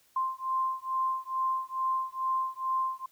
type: beating tone pair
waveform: sine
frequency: 1046.5 / 1048.8 Hz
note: C6 / C6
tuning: 0 / +4 cents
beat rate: 2.3 Hz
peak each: -31 dBFS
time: 0.16-3.06 s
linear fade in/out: 5 ms
effects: white hiss -65 dBFS RMS until 3.11 s